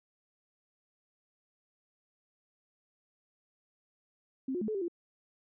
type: tone with pitch steps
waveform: sine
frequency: 264.1 / 358.6 / 214.9 / 431.9 / 391.1 / 344.7 Hz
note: C4 / F4 / A3 / A4 / G4 / F4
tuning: +16 / +46 / -41 / -32 / -4 / -23 cents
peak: -31 dBFS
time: 4.48-4.882 s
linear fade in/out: 5 ms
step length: 67 ms
effects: none